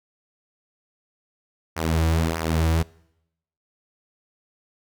sawtooth tone with flanger, 81.2 Hz, E2, 26 cents flat, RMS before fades -22 dBFS, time 1.76-2.83 s, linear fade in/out 10 ms, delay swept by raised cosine 0.25 to 4.75 ms, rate 1.6 Hz, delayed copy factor -0.7, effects noise-tail reverb RT60 0.8 s tail -23 dB re dry

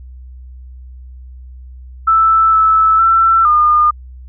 sine tone with pitch steps, 1320 / 1309 / 1340 / 1215 Hz, E6 / E6 / E6 / D#6, +2 / -13 / +28 / -42 cents, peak -7 dBFS, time 2.07-3.91 s, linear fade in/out 10 ms, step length 460 ms, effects added 63 Hz sine -31 dBFS peak until 4.28 s

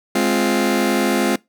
sawtooth chord, F minor, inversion first, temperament just, 209.5 / 261.9 / 349.2 Hz, Ab3 / C4 / F4, +15 / +2 / 0 cents, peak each -16 dBFS, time 0.15-1.36 s, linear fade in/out 5 ms, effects noise-tail reverb RT60 0.2 s tail -23 dB re dry

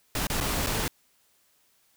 pink noise with dropouts, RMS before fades -28 dBFS, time 0.15-0.88 s, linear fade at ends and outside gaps 2 ms, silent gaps 0.27-0.299 / 0.403-0.409 / 0.664-0.669 s, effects white hiss -66 dBFS RMS until 1.96 s

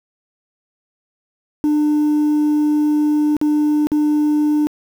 sine tone with dropouts, 299.4 Hz, D4, 33 cents sharp, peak -10 dBFS, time 1.64-4.67 s, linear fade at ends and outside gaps 0 ms, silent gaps 3.367-3.414 / 3.87-3.918 s, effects tanh soft clip ceiling -12 dBFS + 7-bit

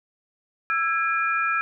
sine tone cluster, 1333 / 1648 / 2411 Hz, E6 / G#6 / D7, +19 / -14 / +45 cents, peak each -23 / -26 / -28 dBFS, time 0.7-1.61 s, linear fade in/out 0 ms, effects none

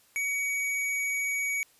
square tone, 2257 Hz, C#7, 31 cents sharp, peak -28 dBFS, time 0.16-1.63 s, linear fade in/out 0 ms, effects white hiss -62 dBFS RMS until 1.79 s + resampled to 32000 Hz

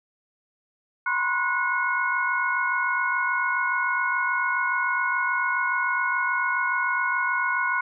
sine tone cluster, 963 / 1028 / 1075 / 1463 / 2175 Hz, B5 / C6 / C6 / F#6 / C#7, -44 / -31 / +47 / -20 / -33 cents, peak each -32 / -29 / -31 / -24 / -31 dBFS, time 1.06-7.81 s, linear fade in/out 5 ms, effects none

